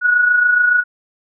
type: tone with amplitude modulation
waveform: sine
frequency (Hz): 1462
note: F#6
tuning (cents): -21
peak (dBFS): -8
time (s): 0.01-0.84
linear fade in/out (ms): 50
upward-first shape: sine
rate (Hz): 27.1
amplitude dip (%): 50
effects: none